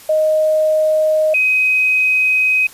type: tone pair in turn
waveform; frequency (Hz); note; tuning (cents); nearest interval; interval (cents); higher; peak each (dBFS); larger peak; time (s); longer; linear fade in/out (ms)
sine; 622.3 / 2521; D#5 / D#7; 0 / +22; 2 octaves; 2422; second; -11; neither; 0.09-1.34 / 1.34-2.67; second; 5
effects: white hiss -40 dBFS RMS until 2.73 s + resampled to 32000 Hz